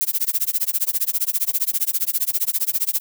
violet noise with tremolo, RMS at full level -18 dBFS, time 0.01-3 s, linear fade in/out 0 ms, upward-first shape sine, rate 15 Hz, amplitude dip 100%, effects none

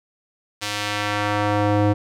square tone with band-pass filter sweep, 103.83 Hz, G#2, in tune, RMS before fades -21 dBFS, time 0.61-1.94 s, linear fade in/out 20 ms, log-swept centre 4600 to 390 Hz, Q 0.71, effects none

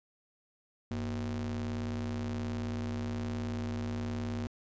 square ring-modulated tone, 69.3 Hz, C#2, in tune, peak -31 dBFS, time 0.91-4.47 s, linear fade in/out 0 ms, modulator 168 Hz, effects resampled to 16000 Hz + 12-bit

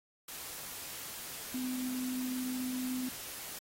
sine tone in noise, 254.7 Hz, C4, 46 cents flat, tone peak -34 dBFS, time 1.54-3.09 s, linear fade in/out 5 ms, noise white, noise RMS -44 dBFS, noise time 0.28-3.59 s, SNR +7 dB, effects AAC 48 kbps

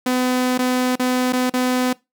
sawtooth tone with dropouts, 252.4 Hz, B3, 38 cents sharp, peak -13 dBFS, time 0.06-1.93 s, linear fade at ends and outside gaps 5 ms, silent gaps 0.578-0.589 / 0.957-0.995 / 1.325-1.332 / 1.498-1.537 s, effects noise-tail reverb RT60 0.2 s tail -21 dB re dry

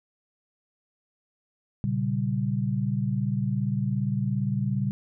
sine chord, G diminished, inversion first, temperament equal with one note detuned, 118.51 / 138.59 / 196 Hz, Bb2 / Db3 / G3, +29 / 0 / 0 cents, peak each -28 dBFS, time 1.84-4.91 s, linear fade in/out 0 ms, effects none

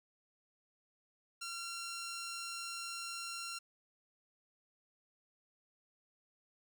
10% pulse tone, 1372 Hz, F6, 31 cents flat, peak -33 dBFS, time 1.41-3.59 s, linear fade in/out 10 ms, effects none

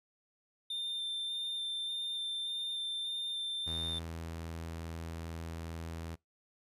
triangle tone with vibrato, 3590 Hz, A7, 34 cents sharp, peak -34 dBFS, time 0.7-3.99 s, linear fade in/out 5 ms, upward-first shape square, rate 1.7 Hz, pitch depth 9 cents each way
sawtooth tone, 82.41 Hz, E2, in tune, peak -36 dBFS, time 3.66-6.16 s, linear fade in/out 20 ms
effects noise-tail reverb RT60 0.2 s tail -26 dB re dry + resampled to 32000 Hz

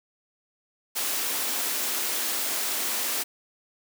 white high-pass noise, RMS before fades -28 dBFS, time 0.95-3.24 s, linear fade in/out 20 ms, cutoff 220 Hz, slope 48 dB/octave, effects none

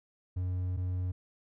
triangle tone pair in turn, 91 / 91 Hz, F#2 / F#2, -28 / -28 cents, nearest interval unison, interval 0 cents, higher neither, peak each -28 dBFS, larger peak neither, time 0.36-0.77 / 0.77-1.12 s, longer first, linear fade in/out 10 ms, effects none

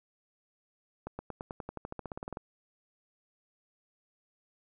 accelerating click train, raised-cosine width 1 ms, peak -24 dBFS, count 18, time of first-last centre 1.07-2.371 s, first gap 120 ms, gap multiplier 0.94, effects none

